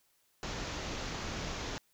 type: low-pass noise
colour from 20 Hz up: pink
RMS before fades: -39 dBFS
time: 0.43-1.78 s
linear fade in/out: 0 ms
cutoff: 7000 Hz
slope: 96 dB/octave
effects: white hiss -72 dBFS RMS until 1.93 s